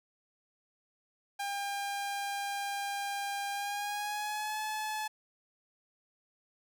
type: tone with pitch glide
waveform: sawtooth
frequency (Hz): 802 to 859.6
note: G5 to A5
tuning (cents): +39 to -41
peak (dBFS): -30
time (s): 1.39-5.08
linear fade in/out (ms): 10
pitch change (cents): +120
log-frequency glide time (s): 3.52-4.6
effects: none